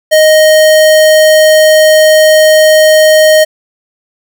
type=tone; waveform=square; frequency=622.3 Hz; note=D#5; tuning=in tune; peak=-3 dBFS; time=0.11-3.45 s; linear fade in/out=20 ms; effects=none